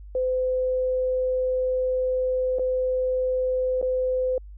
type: tone with dropouts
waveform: sine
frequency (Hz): 511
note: C5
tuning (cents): -41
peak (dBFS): -21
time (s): 0.15-4.38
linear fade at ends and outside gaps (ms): 2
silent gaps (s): 2.586-2.594 / 3.815-3.826
effects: added 50 Hz sine -39 dBFS peak until 4.57 s